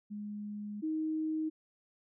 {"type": "tone pair in turn", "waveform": "sine", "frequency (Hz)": [207.8, 313.9], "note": ["G#3", "D#4"], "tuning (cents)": [1, 15], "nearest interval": "perfect fifth", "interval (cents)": 714, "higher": "second", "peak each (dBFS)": [-38, -31], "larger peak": "second", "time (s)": [[0.1, 0.82], [0.82, 1.5]], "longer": "first", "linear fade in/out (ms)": 20, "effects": []}